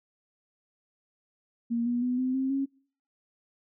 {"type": "tone with pitch steps", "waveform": "sine", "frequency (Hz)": [234.2, 241.5, 249, 256.7, 264.7, 272.9], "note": ["A#3", "B3", "B3", "C4", "C4", "C#4"], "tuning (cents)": [8, -39, 14, -33, 20, -27], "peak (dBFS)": -25, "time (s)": [1.7, 2.66], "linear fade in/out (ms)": 20, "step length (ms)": 160, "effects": ["noise-tail reverb RT60 0.5 s tail -25 dB re dry"]}